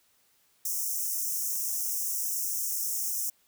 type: high-pass noise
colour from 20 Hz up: white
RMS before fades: -31 dBFS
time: 0.65-3.3 s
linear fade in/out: 5 ms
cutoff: 5400 Hz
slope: 96 dB/octave
effects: white hiss -67 dBFS RMS until 3.47 s